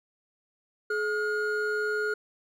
triangle tone pair together, 425 / 1429.5 Hz, G#4 / F6, +40 / +40 cents, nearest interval octave + major sixth, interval 2100 cents, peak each -27 dBFS, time 0.9-2.14 s, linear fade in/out 5 ms, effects none

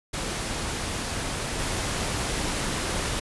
pink noise with level steps, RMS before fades -30 / -28 dBFS, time 0.13-3.2 s, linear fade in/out 10 ms, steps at 1.59 s, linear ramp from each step 2 ms, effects resampled to 24000 Hz

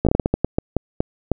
slowing click train, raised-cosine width 2 ms, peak -3 dBFS, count 13, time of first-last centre 0.05-1.317 s, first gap 16 ms, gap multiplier 1.31, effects none

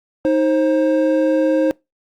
triangle tone pair together, 313.4 / 530.7 Hz, D#4 / C5, +13 / +24 cents, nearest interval major sixth, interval 911 cents, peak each -14 dBFS, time 0.25-1.71 s, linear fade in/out 0 ms, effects noise-tail reverb RT60 0.2 s tail -24 dB re dry + Opus 48 kbps

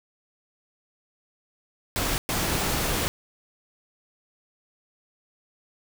pink noise bursts at uneven times, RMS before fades -26 dBFS, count 2, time 1.96-2.18 / 2.29-3.08 s, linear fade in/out 0 ms, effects none

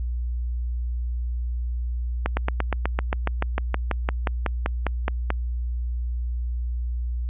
slowing click train, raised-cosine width 0.5 ms, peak -8 dBFS, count 20, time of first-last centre 2.26-5.304 s, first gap 110 ms, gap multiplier 1.04, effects added 60 Hz sine -24 dBFS peak until 7.29 s + resampled to 8000 Hz

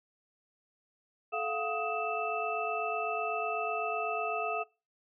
sine tone cluster, 433.4 / 691 / 739 / 1259 / 2648 Hz, A4 / F5 / F#5 / D#6 / E7, -26 / -19 / -2 / +20 / +7 cents, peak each -38 / -35 / -40 / -36 / -38 dBFS, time 1.32-4.64 s, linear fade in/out 20 ms, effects noise-tail reverb RT60 0.3 s tail -22 dB re dry

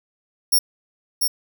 15% pulse tone with echo, 5550 Hz, F8, 12 cents flat, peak -8 dBFS, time 0.52-0.59 s, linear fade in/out 10 ms, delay 690 ms, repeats 1, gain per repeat -4 dB, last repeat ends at 1.28 s, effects none

